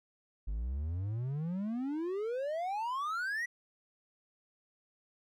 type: exponential sweep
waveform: triangle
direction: up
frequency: 48.49 to 1975.5 Hz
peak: -31 dBFS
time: 0.47-3.46 s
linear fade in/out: 10 ms
effects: none